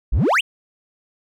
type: exponential sweep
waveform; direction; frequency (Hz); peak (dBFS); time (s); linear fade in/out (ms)
triangle; up; 38.89 to 3322; -12; 0.12-0.41; 10
effects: none